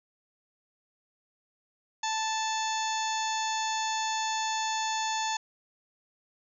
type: harmonic tone with a mistuned harmonic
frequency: 880 Hz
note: A5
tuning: in tune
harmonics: 1 / 2 / 3 / 4 / 5 / 6 / 7 / 8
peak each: -30 / -37 / -40 / -38 / -40 / -43 / -42 / -38 dBFS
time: 2.03-5.37 s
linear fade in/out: 5 ms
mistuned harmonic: 8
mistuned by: -78 cents
effects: none